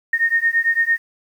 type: beating tone pair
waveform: sine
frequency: 1838 / 1846.9 Hz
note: A#6 / A#6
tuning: -25 / -17 cents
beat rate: 8.9 Hz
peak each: -18 dBFS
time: 0.13-0.98 s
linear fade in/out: 5 ms
effects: 8-bit